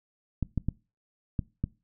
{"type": "clicks", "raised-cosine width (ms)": 5, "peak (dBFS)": -15, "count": 5, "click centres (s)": [0.427, 0.577, 0.686, 1.392, 1.64], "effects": ["noise-tail reverb RT60 0.3 s tail -22 dB re dry"]}